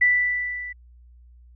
sine tone with level ramp, 1975.5 Hz, B6, in tune, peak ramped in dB -13 to -32 dBFS, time 0.01-0.73 s, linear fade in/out 10 ms, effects added 60 Hz sine -47 dBFS peak until 1.55 s

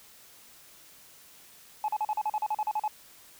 sine tone bursts, 853 Hz, G#5, 46 cents sharp, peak -24 dBFS, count 13, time 1.84-2.879 s, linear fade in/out 2 ms, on 43 ms, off 40 ms, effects tanh soft clip ceiling -23 dBFS + white hiss -54 dBFS RMS until 3.39 s

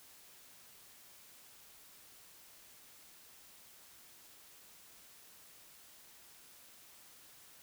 silence, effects white hiss -59 dBFS RMS until 7.62 s

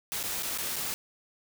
white noise with dropouts, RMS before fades -33 dBFS, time 0.12-0.94 s, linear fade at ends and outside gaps 0 ms, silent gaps 0.229-0.237 / 0.425-0.432 / 0.576-0.585 / 0.759-0.764 s, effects none

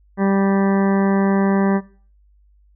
harmonic tone, 196 Hz, G3, in tune, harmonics 1 / 2 / 3 / 4 / 5 / 6 / 8 / 9 / 10, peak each -16 / -22 / -26 / -28 / -30 / -32 / -34 / -35 / -36 dBFS, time 0.17-1.81 s, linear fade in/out 50 ms, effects noise-tail reverb RT60 0.4 s tail -17 dB re dry + added 50 Hz sine -51 dBFS peak until 2.75 s

